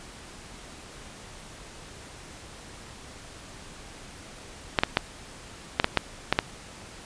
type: clicks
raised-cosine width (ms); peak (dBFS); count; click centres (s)
0.3; -3; 8; 4.788 / 4.835 / 4.971 / 5.799 / 5.844 / 5.973 / 6.326 / 6.389
effects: pink hiss -45 dBFS RMS until 7.05 s + resampled to 22050 Hz